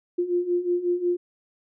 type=beating tone pair; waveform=sine; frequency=349.2 / 354.7 Hz; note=F4 / F4; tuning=0 / +27 cents; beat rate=5.5 Hz; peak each=-27 / -23 dBFS; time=0.18-1.17 s; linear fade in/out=10 ms; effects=none